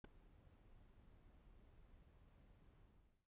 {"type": "noise with ADSR envelope", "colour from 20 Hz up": "brown", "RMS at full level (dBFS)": -43, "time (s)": [0.04, 3.27], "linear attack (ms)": 6, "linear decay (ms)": 7, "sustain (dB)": -24, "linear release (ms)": 490, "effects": ["noise-tail reverb RT60 0.1 s tail -25 dB re dry", "resampled to 8000 Hz"]}